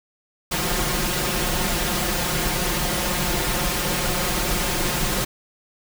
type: noise with comb filter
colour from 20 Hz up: pink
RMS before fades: -23 dBFS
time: 0.51-5.25 s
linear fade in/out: 10 ms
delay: 5.6 ms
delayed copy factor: +0.85
effects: none